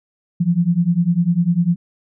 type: beating tone pair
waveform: sine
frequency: 167.3 / 177.3 Hz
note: E3 / F3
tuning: +26 / +26 cents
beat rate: 10 Hz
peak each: -17 / -16 dBFS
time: 0.4-1.76 s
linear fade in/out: 10 ms
effects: none